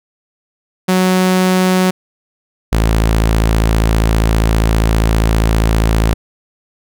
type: tone pair in turn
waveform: sawtooth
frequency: 185 / 55 Hz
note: F#3 / A1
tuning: 0 / 0 cents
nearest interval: octave + major sixth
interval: 2100 cents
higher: first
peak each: -6 dBFS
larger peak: neither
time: 0.88-1.91 / 2.72-6.14 s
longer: second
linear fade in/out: 10 ms
effects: none